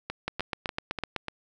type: two click trains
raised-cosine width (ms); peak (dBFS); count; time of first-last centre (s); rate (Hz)
0.3; -13 / -16; 8 / 5; 0.28-1.163 / 0.1-1.283; 7.93 / 3.38
effects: none